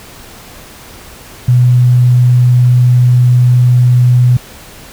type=tone; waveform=sine; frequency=123.8 Hz; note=B2; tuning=5 cents sharp; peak=-4 dBFS; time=1.48-4.37 s; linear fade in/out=5 ms; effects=pink hiss -34 dBFS RMS until 4.92 s